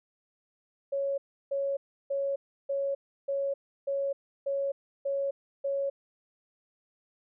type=tone bursts; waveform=sine; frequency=554.4 Hz; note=C#5; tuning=in tune; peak=-27 dBFS; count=9; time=0.92-5.9 s; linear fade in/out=10 ms; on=260 ms; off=330 ms; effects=none